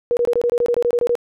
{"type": "tone bursts", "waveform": "sine", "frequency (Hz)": 479.2, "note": "A#4", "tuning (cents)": 48, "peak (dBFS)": -14, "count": 13, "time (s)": [0.11, 1.153], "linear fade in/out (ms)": 0, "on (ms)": 59, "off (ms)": 23, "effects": []}